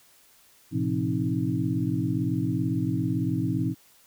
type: tone cluster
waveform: sine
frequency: 111.7 / 129.6 / 172.6 / 266.6 / 313.8 Hz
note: A2 / C3 / F3 / C4 / D#4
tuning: +27 / -16 / -20 / +33 / +15 cents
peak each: -30 dBFS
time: 0.71-3.75 s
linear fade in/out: 50 ms
effects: white hiss -58 dBFS RMS until 4.06 s